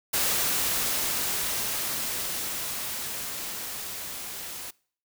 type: noise with level ramp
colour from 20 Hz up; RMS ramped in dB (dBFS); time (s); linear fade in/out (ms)
white; -25 to -38; 0.13-4.71; 10
effects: noise-tail reverb RT60 0.5 s tail -24 dB re dry